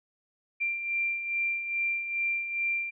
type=beating tone pair; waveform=sine; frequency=2368 / 2370.4 Hz; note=D7 / D7; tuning=+14 / +15 cents; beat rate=2.4 Hz; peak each=-36 / -28 dBFS; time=0.6-2.91 s; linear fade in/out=20 ms; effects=none